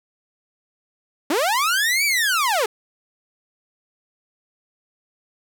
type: linear two-way sweep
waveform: sawtooth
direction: up then down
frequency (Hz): 261.6 to 2349 to 395.9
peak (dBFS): -14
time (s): 1.3-2.66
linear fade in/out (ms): 5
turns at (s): 2.05
effects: none